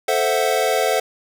square chord, F# half-diminished seventh, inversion first, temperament equal, 440 / 523.3 / 659.3 / 740 Hz, A4 / C5 / E5 / F#5, 0 / 0 / 0 / 0 cents, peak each -23 dBFS, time 0.08-1 s, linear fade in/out 5 ms, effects none

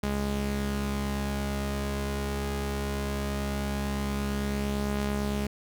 sawtooth tone pair together, 68.9 / 206.5 Hz, C#2 / G#3, -10 / -10 cents, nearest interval octave + perfect fifth, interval 1900 cents, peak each -27 dBFS, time 0.03-5.47 s, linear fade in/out 5 ms, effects none

